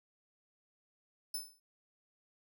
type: tone with exponential decay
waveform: 15% pulse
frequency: 5270 Hz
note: E8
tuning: 1 cent flat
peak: -28 dBFS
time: 1.34-1.6 s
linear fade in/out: 5 ms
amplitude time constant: 55 ms
effects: none